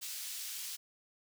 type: high-pass noise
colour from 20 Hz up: pink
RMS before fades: -42 dBFS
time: 0.01-0.77 s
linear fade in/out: 20 ms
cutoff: 3900 Hz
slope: 12 dB/octave
effects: none